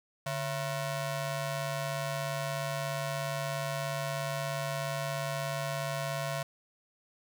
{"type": "ring-modulated tone", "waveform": "sawtooth", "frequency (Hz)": 407.1, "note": "G#4", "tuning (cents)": -35, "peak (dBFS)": -25, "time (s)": [0.26, 6.43], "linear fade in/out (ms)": 5, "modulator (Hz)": 262, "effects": []}